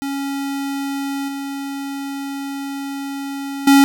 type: tone with level steps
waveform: square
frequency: 277.2 Hz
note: C#4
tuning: in tune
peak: -22 / -25 / -8 dBFS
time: 0.02-3.84 s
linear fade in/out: 0 ms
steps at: 1.28 / 3.67 s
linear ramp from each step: 5 ms
effects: none